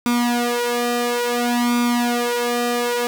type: tone with flanger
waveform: sawtooth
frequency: 240.8 Hz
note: B3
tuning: 44 cents flat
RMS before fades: -20 dBFS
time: 0.06-3.07 s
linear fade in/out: 0 ms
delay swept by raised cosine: 0.84 to 2.54 ms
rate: 0.58 Hz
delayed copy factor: +0.95
effects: none